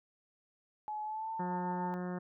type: tone with pitch glide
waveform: sine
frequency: 851 to 892.3 Hz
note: G#5 to A5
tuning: +42 to +24 cents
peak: -36 dBFS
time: 0.88-1.94 s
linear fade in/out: 0 ms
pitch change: +82 cents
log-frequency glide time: 1.03-1.31 s
type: harmonic tone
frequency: 179.8 Hz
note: F#3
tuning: 49 cents flat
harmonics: 1 / 2 / 3 / 4 / 5 / 6 / 7 / 8 / 9 / 10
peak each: -37 / -43 / -47 / -49 / -51 / -53 / -54 / -55 / -56 / -57 dBFS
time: 1.39-2.19 s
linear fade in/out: 10 ms
effects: none